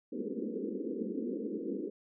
pink band-pass noise, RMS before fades -37 dBFS, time 0.12-1.9 s, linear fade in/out 10 ms, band 200 to 490 Hz, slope 96 dB/octave, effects none

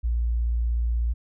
sine tone, 58.27 Hz, A#1, in tune, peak -21 dBFS, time 0.03-1.14 s, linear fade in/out 20 ms, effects none

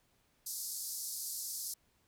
white band-pass noise, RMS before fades -41 dBFS, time 0.46-1.74 s, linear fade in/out 5 ms, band 4500 to 14000 Hz, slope 48 dB/octave, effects pink hiss -73 dBFS RMS until 2.07 s

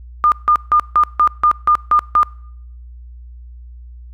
sine tone bursts, 1210 Hz, D#6, 49 cents flat, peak -8 dBFS, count 9, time 0.24-2.231 s, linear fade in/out 0 ms, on 79 ms, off 160 ms, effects noise-tail reverb RT60 0.7 s tail -25 dB re dry + added 60 Hz sine -33 dBFS peak until 4.13 s

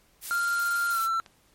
blue noise, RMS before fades -35 dBFS, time 0.21-1.09 s, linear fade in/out 50 ms
triangle tone with pitch glide, 1394 to 1342.6 Hz, F6 to E6, -4 to +31 cents, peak -22 dBFS, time 0.31-1.2 s, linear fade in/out 0 ms, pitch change -65 cents, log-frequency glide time 0.91-1 s
click, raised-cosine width 0.2 ms, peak -29 dBFS, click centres 1.262 s
effects pink hiss -63 dBFS RMS until 1.54 s + MP3 64 kbps

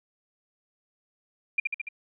sine tone with echo, 2398 Hz, D7, 36 cents sharp, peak -20 dBFS, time 1.58-1.6 s, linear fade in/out 5 ms, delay 72 ms, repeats 4, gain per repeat -3 dB, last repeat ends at 1.888 s, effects none

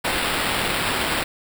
white noise with sample-and-hold, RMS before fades -23 dBFS, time 0.04-1.24 s, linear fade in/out 10 ms, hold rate 6300 Hz, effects none

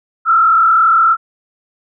sine tone with frequency modulation, 1332 Hz, E6, 18 cents sharp, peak -7 dBFS, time 0.25-1.17 s, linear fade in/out 50 ms, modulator 37.3 Hz, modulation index 1.3, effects none

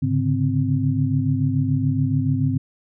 sine tone cluster, 104.7 / 137.7 / 144.7 / 260.4 Hz, G#2 / C#3 / D3 / C4, +15 / -11 / -25 / -8 cents, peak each -23 dBFS, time 0.02-2.58 s, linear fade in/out 10 ms, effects none

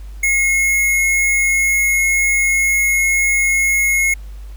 sine tone with sample-and-hold, 2161 Hz, C#7, 45 cents flat, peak -12 dBFS, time 0.23-4.14 s, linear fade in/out 5 ms, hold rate 8820 Hz, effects added 50 Hz sine -29 dBFS peak until 4.56 s + pink hiss -50 dBFS RMS until 4.56 s

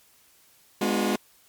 sawtooth chord, G# diminished seventh, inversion none, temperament just, 207.7 / 249.2 / 299 / 358.8 Hz, G#3 / B3 / D4 / F4, 0 / +16 / +31 / +47 cents, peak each -22 / -25 / -28 / -24 dBFS, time 0.81-1.16 s, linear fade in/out 5 ms, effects white hiss -59 dBFS RMS until 1.48 s + MP3 96 kbps

